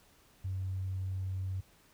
triangle tone with tanh clipping, 94.3 Hz, F#2, 33 cents sharp, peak -33 dBFS, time 0.44-1.61 s, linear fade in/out 10 ms, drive 4 dB, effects pink hiss -64 dBFS RMS until 1.93 s

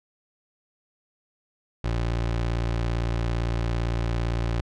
25% pulse tone, 57.7 Hz, A#1, 17 cents flat, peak -20 dBFS, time 1.84-4.61 s, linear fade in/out 5 ms, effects low-pass 5000 Hz 12 dB/octave

